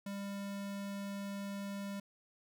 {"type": "tone", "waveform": "square", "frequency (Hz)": 199.4, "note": "G3", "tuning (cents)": 30, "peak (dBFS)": -40, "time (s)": [0.06, 2], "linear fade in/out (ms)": 5, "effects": []}